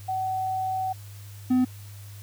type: tone pair in turn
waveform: sine / triangle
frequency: 755 / 253.4 Hz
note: F#5 / B3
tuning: +35 / +45 cents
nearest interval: octave + perfect fifth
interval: 1890 cents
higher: first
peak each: -25 / -16 dBFS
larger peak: second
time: 0.08-0.93 / 1.5-1.65 s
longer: first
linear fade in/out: 10 ms
effects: added 101 Hz sine -40 dBFS peak until 2.22 s + white hiss -51 dBFS RMS until 2.22 s